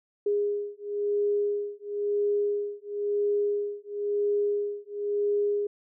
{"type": "beating tone pair", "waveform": "sine", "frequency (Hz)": [410.1, 411.08], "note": ["G#4", "G#4"], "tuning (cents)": [-22, -18], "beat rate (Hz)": 0.98, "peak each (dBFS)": -28, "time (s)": [0.26, 5.67], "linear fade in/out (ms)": 5, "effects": []}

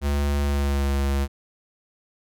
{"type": "tone with pitch glide", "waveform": "square", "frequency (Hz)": [71.4, 69.21], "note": ["D2", "C#2"], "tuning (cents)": [-48, -2], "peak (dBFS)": -21, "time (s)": [0.01, 1.28], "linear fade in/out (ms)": 50, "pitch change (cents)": -54, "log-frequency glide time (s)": [0.41, 0.92], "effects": []}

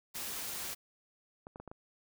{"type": "noise", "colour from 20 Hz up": "white", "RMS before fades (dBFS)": -40, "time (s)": [0.14, 0.75], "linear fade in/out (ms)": 20}
{"type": "clicks", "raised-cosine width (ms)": 1, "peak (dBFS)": -32, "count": 5, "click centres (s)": [1.469, 1.559, 1.6, 1.677, 1.715]}
{"effects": []}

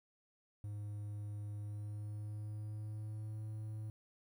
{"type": "tone with pitch glide", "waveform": "triangle", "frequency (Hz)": [103.83, 108.18], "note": ["G#2", "A2"], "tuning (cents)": [0, -29], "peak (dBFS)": -39, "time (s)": [0.64, 3.9], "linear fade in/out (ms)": 0, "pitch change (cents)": 71, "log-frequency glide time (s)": [1.59, 3.42], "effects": ["12-bit"]}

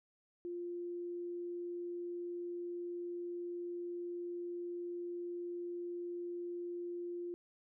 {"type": "tone", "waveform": "sine", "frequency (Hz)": 349.2, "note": "F4", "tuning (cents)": 0, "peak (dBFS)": -39, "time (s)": [0.45, 7.34], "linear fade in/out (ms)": 0, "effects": []}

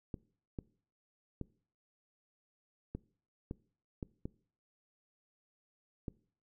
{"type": "clicks", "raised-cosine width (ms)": 3, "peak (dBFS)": -26, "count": 8, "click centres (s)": [0.142, 0.588, 1.413, 2.95, 3.511, 4.028, 4.255, 6.082], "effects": ["noise-tail reverb RT60 0.5 s tail -22 dB re dry"]}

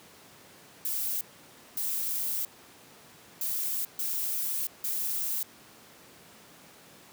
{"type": "noise bursts at uneven times", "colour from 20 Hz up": "violet", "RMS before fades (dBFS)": -31, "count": 5, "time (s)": [[0.85, 1.21], [1.77, 2.45], [3.41, 3.85], [3.99, 4.67], [4.84, 5.43]], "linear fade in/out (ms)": 2, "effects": ["pink hiss -53 dBFS RMS until 7.12 s", "high-pass 150 Hz 12 dB/octave"]}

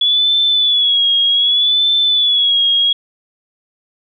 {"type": "tone with vibrato", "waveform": "sine", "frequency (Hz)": 3401, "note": "G#7", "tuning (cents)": 40, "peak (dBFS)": -10, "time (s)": [0.01, 2.93], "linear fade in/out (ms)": 5, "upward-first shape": "sine", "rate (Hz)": 0.65, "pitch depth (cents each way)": 67, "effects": []}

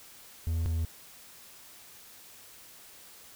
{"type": "tone pair in turn", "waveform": "triangle", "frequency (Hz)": [82.5, 81.79], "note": ["E2", "E2"], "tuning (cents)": [2, -13], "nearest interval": "unison", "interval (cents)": 15, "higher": "first", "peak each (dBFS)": -25, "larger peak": "neither", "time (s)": [[0.47, 0.66], [0.66, 0.85]], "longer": "neither", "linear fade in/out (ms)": 0, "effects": ["white hiss -52 dBFS RMS until 3.35 s"]}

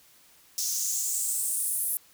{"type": "noise with high-pass filter sweep", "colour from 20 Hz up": "white", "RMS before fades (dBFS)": -29, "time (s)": [0.58, 1.97], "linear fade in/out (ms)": 0, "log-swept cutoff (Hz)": [5700, 11000], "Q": 4, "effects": ["white hiss -58 dBFS RMS until 2.13 s"]}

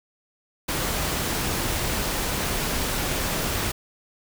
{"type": "noise", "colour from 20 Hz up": "pink", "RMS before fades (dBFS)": -26, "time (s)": [0.68, 3.72], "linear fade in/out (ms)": 10, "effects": []}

